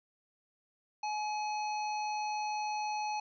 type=harmonic tone with a mistuned harmonic; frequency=846 Hz; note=G#5; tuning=32 cents sharp; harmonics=1 / 3 / 5 / 7; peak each=-33 / -43 / -47 / -50 dBFS; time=1.03-3.2 s; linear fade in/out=5 ms; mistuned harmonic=5; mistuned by=+25 cents; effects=none